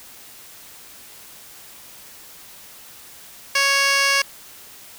15% pulse tone with band-pass filter, 554.4 Hz, C#5, in tune, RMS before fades -18 dBFS, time 3.55-4.22 s, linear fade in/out 5 ms, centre 3900 Hz, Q 1.1, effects white hiss -43 dBFS RMS until 4.98 s

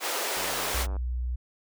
pink high-pass noise, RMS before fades -30 dBFS, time 0-0.87 s, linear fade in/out 50 ms, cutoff 420 Hz, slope 24 dB/octave
click train, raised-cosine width 1 ms, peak -28 dBFS, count 58, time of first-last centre 0.37-0.966 s, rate 95.6 Hz
sine tone, 61.4 Hz, B1, 9 cents flat, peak -27 dBFS, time 0.74-1.36 s, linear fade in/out 10 ms
effects none

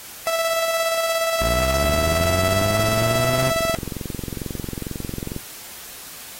sawtooth tone with tremolo, 659.3 Hz, E5, in tune, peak -14 dBFS, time 0.27-3.75 s, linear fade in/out 0 ms, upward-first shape square, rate 17 Hz, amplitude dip 35%
sawtooth linear sweep, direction up, 56 to 131.4 Hz, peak -18 dBFS, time 1.41-3.5 s, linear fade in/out 0 ms
click train, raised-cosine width 3 ms, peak -15 dBFS, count 79, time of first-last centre 1.85-5.364 s, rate 22.2 Hz
effects white hiss -38 dBFS RMS until 6.39 s + AAC 48 kbps

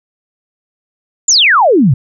sine exponential sweep, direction down, 7540 to 114 Hz, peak -5 dBFS, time 1.28-1.94 s, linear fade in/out 5 ms, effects none

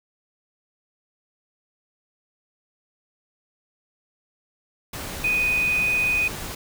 sine tone in noise, 2489 Hz, D#7, in tune, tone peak -19 dBFS, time 5.24-6.28 s, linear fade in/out 5 ms, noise pink, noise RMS -33 dBFS, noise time 4.93-6.55 s, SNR +11 dB, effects none

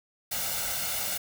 white noise with comb filter, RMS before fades -31 dBFS, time 0.31-1.18 s, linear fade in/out 10 ms, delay 1.4 ms, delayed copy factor +0.65, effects none

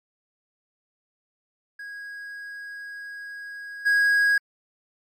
triangle tone with level steps, 1648 Hz, G#6, 14 cents flat, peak -33 / -15 dBFS, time 1.79-4.38 s, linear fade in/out 5 ms, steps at 3.85 s, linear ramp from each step 20 ms, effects MP3 64 kbps

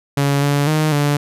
sawtooth tone with pitch steps, 141 / 143.2 / 154.7 / 145.1 Hz, C#3 / D3 / D#3 / D3, +30 / -43 / -10 / -21 cents, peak -10 dBFS, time 0.17-1.17 s, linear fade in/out 5 ms, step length 250 ms, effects resampled to 32000 Hz

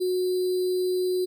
sine tone with sample-and-hold, 365.7 Hz, F#4, 20 cents flat, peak -22 dBFS, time 0-1.26 s, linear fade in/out 20 ms, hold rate 4410 Hz, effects none

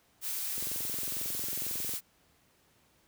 blue noise, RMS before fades -35 dBFS, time 0.21-2.01 s, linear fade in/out 50 ms
click train, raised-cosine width 2 ms, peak -32 dBFS, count 31, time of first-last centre 0.58-1.937 s, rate 22.1 Hz
effects pink hiss -67 dBFS RMS until 3.07 s + high-pass 60 Hz 12 dB/octave

